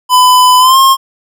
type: tone with pitch glide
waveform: square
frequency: 1004 to 1069.9 Hz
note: B5 to C6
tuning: +28 to +38 cents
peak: -4 dBFS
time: 0.09-0.97 s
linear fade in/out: 50 ms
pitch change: +110 cents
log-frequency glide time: 0.59-0.78 s
effects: none